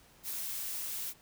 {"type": "noise", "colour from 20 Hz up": "blue", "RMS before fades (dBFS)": -38, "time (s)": [0.23, 1.14], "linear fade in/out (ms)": 50, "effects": ["pink hiss -61 dBFS RMS until 1.21 s"]}